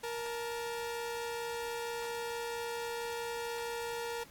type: tone pair together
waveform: sawtooth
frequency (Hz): 469.2 / 874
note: A#4 / A5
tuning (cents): +11 / -12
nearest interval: major seventh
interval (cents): 1077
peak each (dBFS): -33 / -40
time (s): 0.03-4.24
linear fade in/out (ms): 10
effects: pink hiss -58 dBFS RMS until 4.3 s + AAC 64 kbps